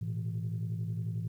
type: chord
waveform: sine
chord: A suspended second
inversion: none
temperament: equal with one note detuned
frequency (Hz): 110 / 121.14 / 164.81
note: A2 / B2 / E3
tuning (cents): 0 / -33 / 0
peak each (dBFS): -33 / -38 / -36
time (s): 0.01-1.28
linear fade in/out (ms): 10
effects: tanh soft clip ceiling -27 dBFS + 11-bit